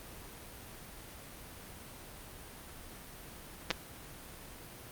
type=clicks; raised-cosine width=0.2 ms; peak=-12 dBFS; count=2; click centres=3.705 / 3.711 s; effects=pink hiss -49 dBFS RMS until 4.91 s + Opus 32 kbps